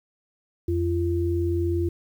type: tone pair together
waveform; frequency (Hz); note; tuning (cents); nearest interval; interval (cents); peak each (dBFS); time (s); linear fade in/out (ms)
sine; 86.2 / 343; F2 / F4; -22 / -31; 2 octaves; 2391; -24; 0.68-1.89; 5
effects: 9-bit